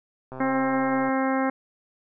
click train, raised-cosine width 1 ms, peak -24 dBFS, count 101, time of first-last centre 0.32-1.089 s, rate 130 Hz
harmonic tone, 265.4 Hz, C4, 25 cents sharp, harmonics 1 / 2 / 3 / 4 / 5 / 6 / 7 / 8, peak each -24 / -28 / -29 / -32 / -34 / -35 / -37 / -38 dBFS, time 0.4-1.5 s, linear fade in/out 5 ms
effects none

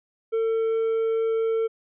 triangle tone, 449.6 Hz, A4, 37 cents sharp, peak -19 dBFS, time 0.32-1.68 s, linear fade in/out 20 ms, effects resampled to 8000 Hz

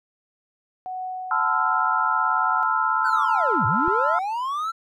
sine tone with tremolo, 742 Hz, F#5, 5 cents sharp, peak -27 dBFS, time 0.86-2.63 s, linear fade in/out 0 ms, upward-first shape triangle, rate 1.4 Hz, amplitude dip 40%
sine chord, F major seventh, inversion first, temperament equal with one note detuned, 880 / 1022 / 1318.5 / 1396.9 Hz, A5 / C6 / E6 / F6, 0 / -41 / 0 / 0 cents, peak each -25 / -26 / -23 / -25 dBFS, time 1.31-4.19 s, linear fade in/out 2 ms
triangle linear two-way sweep, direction down then up, 1568 to 95.1 to 1366 Hz, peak -22 dBFS, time 3.04-4.72 s, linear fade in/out 20 ms, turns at 3.66 s
click, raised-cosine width 5 ms, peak -23 dBFS, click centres 3.88 s
effects none

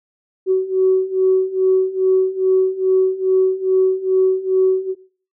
sine beating tone pair, 374.9 / 377.3 Hz, F#4 / F#4, +23 / +34 cents, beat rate 2.4 Hz, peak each -17 / -14 dBFS, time 0.46-4.95 s, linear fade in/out 50 ms, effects noise-tail reverb RT60 0.4 s tail -17 dB re dry + tanh soft clip ceiling -5 dBFS

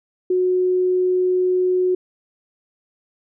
sine tone, 366.1 Hz, F#4, 18 cents flat, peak -15 dBFS, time 0.3-1.95 s, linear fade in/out 5 ms, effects none

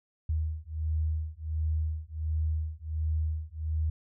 sine beating tone pair, 77.78 / 79.18 Hz, D#2 / D#2, 0 / +31 cents, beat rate 1.4 Hz, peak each -31 dBFS, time 0.29-3.9 s, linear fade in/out 5 ms, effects none

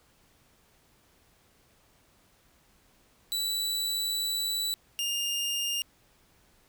sawtooth tone pair in turn, 3949 / 2817 Hz, B7 / F7, -1 / +14 cents, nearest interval tritone, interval 585 cents, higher first, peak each -25 dBFS, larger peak neither, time 3.32-4.74 / 4.99-5.82 s, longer first, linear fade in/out 0 ms, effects pink hiss -64 dBFS RMS until 6.68 s

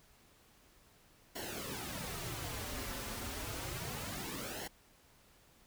pink noise with flanger, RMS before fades -42 dBFS, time 1.35-4.68 s, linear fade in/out 10 ms, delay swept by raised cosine 0.81 to 6.41 ms, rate 0.3 Hz, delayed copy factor -0.75, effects pink hiss -65 dBFS RMS until 5.66 s

